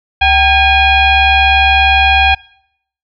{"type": "tone with frequency modulation", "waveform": "sine", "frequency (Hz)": 1618, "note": "G#6", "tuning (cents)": -46, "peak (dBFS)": -6, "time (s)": [0.21, 2.35], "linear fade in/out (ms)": 10, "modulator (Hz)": 843, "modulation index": 1.8, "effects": ["noise-tail reverb RT60 0.7 s tail -23 dB re dry"]}